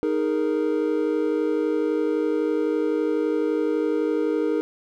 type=chord; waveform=triangle; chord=D# suspended fourth; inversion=none; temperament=just; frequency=311.1 / 414.8 / 466.7 Hz; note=D#4 / G#4 / A#4; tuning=0 / -2 / +2 cents; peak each=-22 / -24 / -23 dBFS; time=0.03-4.61 s; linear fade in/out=0 ms; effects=none